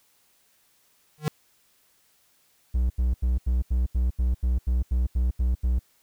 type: tone with exponential growth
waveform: square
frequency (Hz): 152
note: D#3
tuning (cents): -40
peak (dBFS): -19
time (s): 1.18-1.28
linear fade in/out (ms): 0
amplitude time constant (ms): 21
type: tone bursts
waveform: triangle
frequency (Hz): 61.74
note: B1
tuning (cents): 0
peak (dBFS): -18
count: 13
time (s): 2.74-5.792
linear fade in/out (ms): 10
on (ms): 160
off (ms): 81
effects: white hiss -64 dBFS RMS until 6.02 s